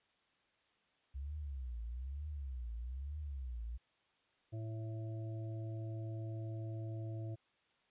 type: tone with vibrato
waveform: sine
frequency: 65.41 Hz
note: C2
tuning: in tune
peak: -40 dBFS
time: 1.14-3.78 s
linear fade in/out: 20 ms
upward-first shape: triangle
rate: 1.1 Hz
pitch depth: 280 cents each way
type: harmonic tone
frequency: 110.9 Hz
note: A2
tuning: 14 cents sharp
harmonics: 1 / 3 / 5 / 6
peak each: -40 / -50 / -58 / -55 dBFS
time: 4.52-7.36 s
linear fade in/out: 20 ms
effects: white hiss -75 dBFS RMS until 7.9 s + resampled to 8000 Hz